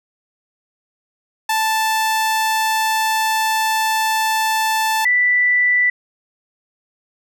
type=tone pair in turn; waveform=sawtooth / sine; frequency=880 / 1975.5 Hz; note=A5 / B6; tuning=0 / 0 cents; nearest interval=octave + major second; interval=1400 cents; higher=second; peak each=-12 dBFS; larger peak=neither; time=1.49-5.05 / 5.05-5.9 s; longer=first; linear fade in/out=5 ms; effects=none